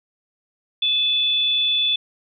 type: tone pair together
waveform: sine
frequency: 2600 / 3471 Hz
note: E7 / A7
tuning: -24 / -24 cents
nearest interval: perfect fourth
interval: 500 cents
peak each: -28 / -17 dBFS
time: 0.82-1.96 s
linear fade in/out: 5 ms
effects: none